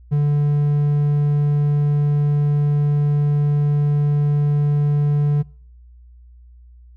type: tone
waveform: triangle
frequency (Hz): 146.1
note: D3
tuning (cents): -9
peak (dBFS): -12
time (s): 0.11-5.43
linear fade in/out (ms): 20
effects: noise-tail reverb RT60 0.6 s tail -26 dB re dry + added 60 Hz sine -42 dBFS peak until 6.96 s